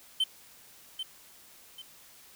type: tone with echo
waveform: triangle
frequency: 3089 Hz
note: G7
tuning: 26 cents flat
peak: -22 dBFS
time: 0.2-0.24 s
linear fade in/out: 5 ms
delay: 790 ms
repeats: 2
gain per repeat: -9 dB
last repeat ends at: 1.82 s
effects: white hiss -55 dBFS RMS until 2.35 s